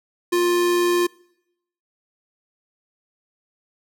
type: tone with amplitude modulation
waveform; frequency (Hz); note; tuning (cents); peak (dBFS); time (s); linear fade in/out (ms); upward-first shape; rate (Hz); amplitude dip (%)
square; 351.4; F4; +11; -16; 0.32-1.07; 10; sine; 116; 25
effects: noise-tail reverb RT60 0.8 s tail -25 dB re dry